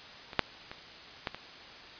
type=clicks; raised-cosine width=0.3 ms; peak=-25 / -6 / -24 / -15 / -23 dBFS; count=5; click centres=0.332 / 0.393 / 0.715 / 1.272 / 1.346 s; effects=white hiss -48 dBFS RMS until 1.99 s + resampled to 11025 Hz